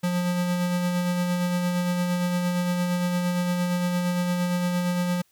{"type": "tone with tremolo", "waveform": "square", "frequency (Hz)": 177.6, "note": "F3", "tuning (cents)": 29, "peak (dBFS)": -22, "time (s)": [0.03, 5.22], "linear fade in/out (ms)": 10, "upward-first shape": "sine", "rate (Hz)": 8.7, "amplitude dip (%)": 30, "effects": ["white hiss -65 dBFS RMS until 5.31 s"]}